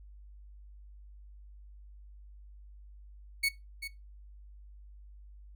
30% pulse tone with echo, 2217 Hz, C#7, in tune, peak -23 dBFS, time 3.43-3.49 s, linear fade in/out 10 ms, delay 390 ms, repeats 1, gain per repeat -11 dB, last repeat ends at 3.88 s, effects noise-tail reverb RT60 0.2 s tail -18 dB re dry + added 50 Hz sine -49 dBFS peak until 5.55 s

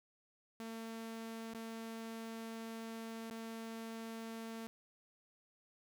sawtooth tone with dropouts, 225.9 Hz, A3, 46 cents sharp, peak -40 dBFS, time 0.6-4.67 s, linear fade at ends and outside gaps 0 ms, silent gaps 1.536-1.547 / 3.299-3.309 s, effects none

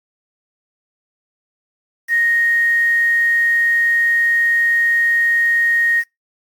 sine tone with quantisation, 1864.7 Hz, A#6, in tune, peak -12 dBFS, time 2.08-6.04 s, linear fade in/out 50 ms, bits 6, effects noise-tail reverb RT60 0.2 s tail -26 dB re dry + MP3 96 kbps

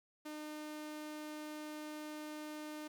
sawtooth tone, 303.7 Hz, D#4, 42 cents flat, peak -40 dBFS, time 0.25-2.88 s, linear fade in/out 10 ms, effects 12-bit

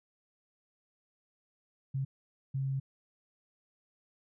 sine tone bursts at uneven times, 135 Hz, C#3, 45 cents flat, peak -30 dBFS, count 2, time 1.94-2.05 / 2.54-2.8 s, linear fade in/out 10 ms, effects none

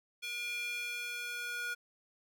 square tone with high-pass filter sweep, 480.3 Hz, B4, 48 cents flat, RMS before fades -39 dBFS, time 0.22-1.75 s, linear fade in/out 20 ms, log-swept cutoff 2700 to 1600 Hz, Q 4.1, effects none

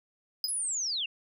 square tone with exponential decay, 5000 Hz, D#8, 8 cents sharp, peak -24 dBFS, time 0.44-0.54 s, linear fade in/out 2 ms, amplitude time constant 21 ms
sine linear sweep, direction down, 11000 to 2637 Hz, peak -29 dBFS, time 0.48-1.06 s, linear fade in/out 5 ms
effects none

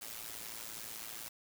white noise with amplitude modulation, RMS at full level -42 dBFS, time 0.01-1.29 s, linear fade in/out 10 ms, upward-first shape sine, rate 112 Hz, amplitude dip 75%, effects none

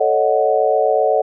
sine chord, D# half-diminished seventh, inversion second, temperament equal, 440 / 554.4 / 622.3 / 740 Hz, A4 / C#5 / D#5 / F#5, 0 / 0 / 0 / 0 cents, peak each -18 dBFS, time 0-1.22 s, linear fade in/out 10 ms, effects none

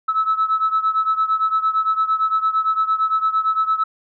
sine beating tone pair, 1299 / 1307.8 Hz, E6 / E6, -26 / -14 cents, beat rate 8.8 Hz, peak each -17 / -20 dBFS, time 0.08-3.84 s, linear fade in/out 10 ms, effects tanh soft clip ceiling -10 dBFS

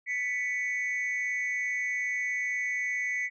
sine tone pair together, 1984.9 / 2228 Hz, B6 / C#7, +8 / +8 cents, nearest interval major second, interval 200 cents, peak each -28 / -30 dBFS, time 0.06-3.3 s, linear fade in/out 50 ms, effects tanh soft clip ceiling -25 dBFS

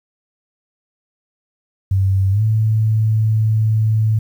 sine tone with pitch glide, 96.4 to 109.46 Hz, G2 to A2, -28 to -9 cents, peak -12 dBFS, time 1.91-4.19 s, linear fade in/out 5 ms, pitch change +219 cents, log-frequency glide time 2.31-2.42 s, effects 8-bit

